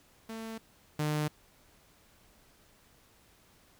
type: tone pair in turn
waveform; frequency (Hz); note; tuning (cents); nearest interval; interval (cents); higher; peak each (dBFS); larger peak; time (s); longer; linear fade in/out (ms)
sawtooth; 223.8 / 151.07; A3 / D3; +30 / +49; perfect fifth; 681; first; -35 / -25; second; 0.29-0.58 / 0.99-1.28; neither; 5
effects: pink hiss -63 dBFS RMS until 3.79 s